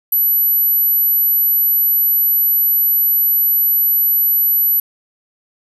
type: tone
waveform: sine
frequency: 11840 Hz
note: F#9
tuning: in tune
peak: -11 dBFS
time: 0.12-4.8 s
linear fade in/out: 5 ms
effects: 8-bit